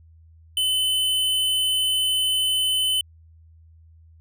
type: tone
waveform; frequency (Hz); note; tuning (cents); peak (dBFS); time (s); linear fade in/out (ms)
square; 3031; F#7; +41; -20; 0.57-3.01; 2
effects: added 81 Hz sine -48 dBFS peak until 4.2 s